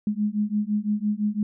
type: beating tone pair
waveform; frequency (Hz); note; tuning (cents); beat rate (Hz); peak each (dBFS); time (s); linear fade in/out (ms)
sine; 206.5 / 212.4; G#3 / G#3; -10 / +39; 5.9; -25; 0.07-1.43; 2
effects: none